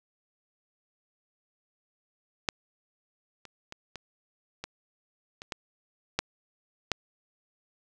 clicks, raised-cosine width 0.2 ms, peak -8 / -28 / -23 / -22 / -19 / -24 / -16 / -8 / -8 dBFS, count 9, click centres 2.488 / 3.453 / 3.724 / 3.957 / 4.64 / 5.419 / 5.522 / 6.19 / 6.917 s, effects none

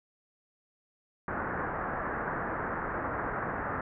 white low-pass noise, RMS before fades -34 dBFS, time 1.28-3.81 s, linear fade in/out 2 ms, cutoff 1700 Hz, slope 48 dB/octave, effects none

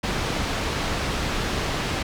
pink low-pass noise, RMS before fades -26 dBFS, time 0.03-2.03 s, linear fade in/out 10 ms, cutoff 5000 Hz, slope 12 dB/octave, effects none

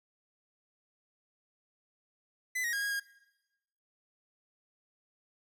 45% pulse tone with pitch steps, 2011 / 1884 / 1631 / 1643 / 1626 Hz, B6 / A#6 / G#6 / G#6 / G#6, +31 / +18 / -32 / -19 / -37 cents, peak -31 dBFS, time 2.55-3 s, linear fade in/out 10 ms, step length 90 ms, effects noise-tail reverb RT60 1.0 s tail -21 dB re dry

